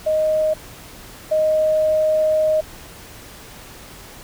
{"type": "tone pair in turn", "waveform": "sine", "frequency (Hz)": [622.3, 622.3], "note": ["D#5", "D#5"], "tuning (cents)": [0, 0], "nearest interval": "unison", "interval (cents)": 0, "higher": "neither", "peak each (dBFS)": [-15, -14], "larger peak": "second", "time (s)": [[0.06, 0.54], [1.31, 2.61]], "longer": "second", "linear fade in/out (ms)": 10, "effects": ["pink hiss -40 dBFS RMS until 4.23 s"]}